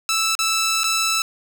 10% pulse tone with dropouts, 1318.5 Hz, E6, in tune, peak -10 dBFS, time 0.09-1.22 s, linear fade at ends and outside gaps 1 ms, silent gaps 0.352-0.39 / 0.834-0.841 s, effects none

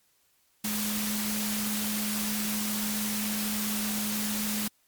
sine tone in noise, 211.3 Hz, G#3, 30 cents sharp, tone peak -31 dBFS, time 0.64-4.68 s, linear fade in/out 5 ms, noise white, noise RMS -32 dBFS, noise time 0.64-4.68 s, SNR -2 dB, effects white hiss -68 dBFS RMS until 4.87 s + MP3 96 kbps

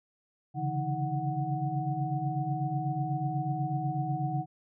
sine tone cluster, 136.7 / 144.8 / 165 / 317.4 / 740 Hz, C#3 / D3 / E3 / D#4 / F#5, -24 / -24 / +2 / +35 / 0 cents, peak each -35 / -32 / -39 / -39 / -34 dBFS, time 0.54-4.46 s, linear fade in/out 50 ms, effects none

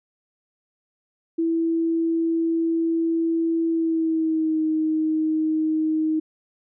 sine tone with pitch glide, 329.6 to 313.8 Hz, E4 to D#4, 0 to +15 cents, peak -19 dBFS, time 1.38-6.2 s, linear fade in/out 10 ms, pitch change -85 cents, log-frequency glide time 3.69-4.62 s, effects none

